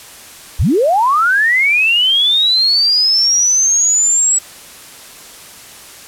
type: linear sweep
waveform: sine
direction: up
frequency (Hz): 36.71 to 7820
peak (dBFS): -9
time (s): 0.59-4.39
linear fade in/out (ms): 10
effects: white hiss -36 dBFS RMS until 6.07 s + low-pass 12000 Hz 12 dB/octave